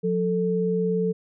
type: tone pair together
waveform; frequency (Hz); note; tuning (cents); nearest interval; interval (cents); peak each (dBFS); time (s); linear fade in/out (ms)
sine; 179.5 / 441.5; F3 / A4; +48 / +6; octave + major third; 1558; -24 / -23; 0.03-1.13; 20
effects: none